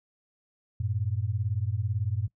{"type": "beating tone pair", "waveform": "sine", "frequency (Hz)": [95, 113], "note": ["F#2", "A2"], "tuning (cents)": [46, 47], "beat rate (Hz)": 18, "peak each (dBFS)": [-29, -29], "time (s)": [0.8, 2.28], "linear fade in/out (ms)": 5, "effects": ["noise-tail reverb RT60 0.1 s tail -24 dB re dry"]}